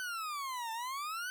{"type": "exponential two-way sweep", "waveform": "40% pulse", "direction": "down then up", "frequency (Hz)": [1527, 886, 1527], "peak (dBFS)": -36, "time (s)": [0, 1.3], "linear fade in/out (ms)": 0, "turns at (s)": 0.72, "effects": []}